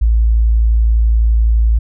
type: tone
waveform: sine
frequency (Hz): 55.9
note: A1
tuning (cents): +28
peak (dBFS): -8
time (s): 0.01-1.79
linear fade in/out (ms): 10
effects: none